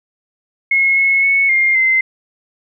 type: tone with pitch steps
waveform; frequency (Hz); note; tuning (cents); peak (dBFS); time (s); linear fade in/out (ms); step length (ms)
sine; 2170 / 2183 / 2207 / 2118 / 2070; C#7 / C#7 / C#7 / C7 / C7; -37 / -27 / -8 / +21 / -19; -10; 0.71-2.01; 5; 260
effects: none